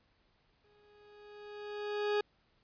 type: tone with exponential growth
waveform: 40% pulse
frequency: 415.3 Hz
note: G#4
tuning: in tune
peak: -27 dBFS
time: 0.64-2.21 s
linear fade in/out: 5 ms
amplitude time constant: 340 ms
effects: pink hiss -72 dBFS RMS until 2.63 s + resampled to 11025 Hz